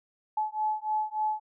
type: beating tone pair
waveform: sine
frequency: 857 / 860.4 Hz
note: A5 / A5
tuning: -46 / -39 cents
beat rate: 3.4 Hz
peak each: -30 dBFS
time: 0.37-1.4 s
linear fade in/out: 5 ms
effects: none